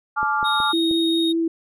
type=chord; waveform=sine; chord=D minor; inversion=second; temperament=equal with one note detuned; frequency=861.9 / 1174.7 / 1396.9 Hz; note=A5 / D6 / F6; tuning=-36 / 0 / 0 cents; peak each=-23 dBFS; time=0.16-0.73 s; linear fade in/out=20 ms
type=clicks; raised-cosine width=2 ms; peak=-21 dBFS; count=4; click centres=0.23 / 0.429 / 0.602 / 0.912 s
type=tone; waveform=triangle; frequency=3729 Hz; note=A#7; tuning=in tune; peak=-21 dBFS; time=0.44-1.33 s; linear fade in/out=20 ms
type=tone with vibrato; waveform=sine; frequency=329.6 Hz; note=E4; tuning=in tune; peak=-18 dBFS; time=0.73-1.48 s; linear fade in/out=5 ms; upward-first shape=triangle; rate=5 Hz; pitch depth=12 cents each way
effects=none